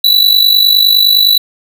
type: tone with amplitude modulation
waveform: square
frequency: 3951 Hz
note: B7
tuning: in tune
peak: -3 dBFS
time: 0.04-1.38 s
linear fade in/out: 5 ms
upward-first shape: sine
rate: 49.8 Hz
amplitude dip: 70%
effects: none